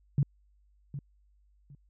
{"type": "tone with echo", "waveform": "sine", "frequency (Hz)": 140.4, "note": "C#3", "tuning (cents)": 22, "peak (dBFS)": -21, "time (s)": [0.18, 0.23], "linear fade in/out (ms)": 2, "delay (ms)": 760, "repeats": 2, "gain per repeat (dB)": -13, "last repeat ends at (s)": 1.75, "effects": ["added 50 Hz sine -62 dBFS peak until 1.89 s"]}